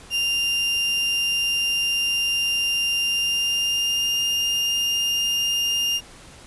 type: tone with pitch glide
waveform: 35% pulse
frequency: 2794 to 2813 Hz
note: F7 to F7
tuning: 0 to +12 cents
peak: -18 dBFS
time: 0.1-6.01 s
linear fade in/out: 50 ms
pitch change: +12 cents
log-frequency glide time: 3.03-4.16 s
effects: pink hiss -45 dBFS RMS until 6.46 s + resampled to 24000 Hz